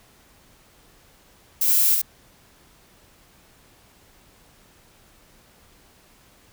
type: noise with echo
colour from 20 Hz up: violet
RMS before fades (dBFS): -20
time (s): 1.61-1.95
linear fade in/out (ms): 5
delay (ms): 67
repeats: 1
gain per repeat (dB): -2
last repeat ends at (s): 2.017
effects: pink hiss -55 dBFS RMS until 6.52 s